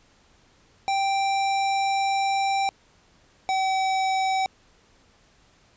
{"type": "tone pair in turn", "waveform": "square", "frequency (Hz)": [784, 763.9], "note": ["G5", "G5"], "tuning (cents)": [0, -45], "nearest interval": "unison", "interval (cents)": 45, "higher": "first", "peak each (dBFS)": -22, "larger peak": "neither", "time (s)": [[0.88, 2.69], [3.49, 4.46]], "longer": "first", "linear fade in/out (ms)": 0, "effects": ["pink hiss -59 dBFS RMS until 5.76 s", "resampled to 16000 Hz"]}